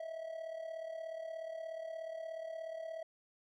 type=tone with amplitude modulation; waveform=triangle; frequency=650 Hz; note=E5; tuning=24 cents flat; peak=-36 dBFS; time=0-3.03 s; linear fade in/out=5 ms; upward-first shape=sine; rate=36.8 Hz; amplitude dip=65%; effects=none